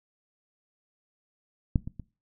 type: clicks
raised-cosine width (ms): 5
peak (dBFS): -10 / -23 / -26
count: 3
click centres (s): 1.758 / 1.875 / 1.997
effects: noise-tail reverb RT60 0.3 s tail -20 dB re dry